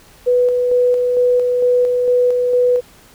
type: tone with tremolo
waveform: sine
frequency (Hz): 493.9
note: B4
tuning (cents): 0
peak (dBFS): -10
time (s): 0.26-2.81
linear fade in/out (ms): 20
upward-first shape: square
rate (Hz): 2.2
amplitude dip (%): 30
effects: pink hiss -46 dBFS RMS until 3.14 s